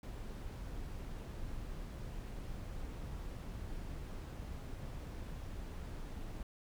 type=noise; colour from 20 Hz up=brown; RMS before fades=-44 dBFS; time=0.03-6.43 s; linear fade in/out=2 ms; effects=none